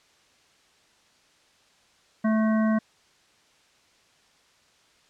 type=harmonic tone with a mistuned harmonic; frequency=218.8 Hz; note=A3; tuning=9 cents flat; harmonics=1 / 3 / 5 / 7 / 9; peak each=-20 / -30 / -34 / -37 / -39 dBFS; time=2.24-2.79 s; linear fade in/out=10 ms; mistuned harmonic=9; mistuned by=-62 cents; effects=white hiss -61 dBFS RMS until 5.09 s + low-pass 6000 Hz 12 dB/octave